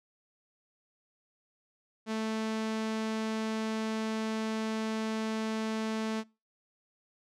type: tone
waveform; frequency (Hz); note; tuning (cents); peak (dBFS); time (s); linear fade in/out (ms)
sawtooth; 220; A3; 0; -27; 2.06-6.24; 50
effects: noise-tail reverb RT60 0.3 s tail -25 dB re dry + low-pass 7000 Hz 12 dB/octave